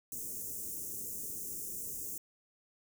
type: band-stop noise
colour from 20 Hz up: white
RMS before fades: -41 dBFS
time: 0.12-2.18 s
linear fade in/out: 2 ms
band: 480 to 6200 Hz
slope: 48 dB/octave
effects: none